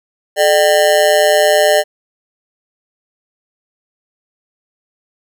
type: tone with amplitude modulation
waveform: square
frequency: 600 Hz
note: D5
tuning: 37 cents sharp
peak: -5 dBFS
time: 0.36-1.84 s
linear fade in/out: 50 ms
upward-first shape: sine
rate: 169 Hz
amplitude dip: 95%
effects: none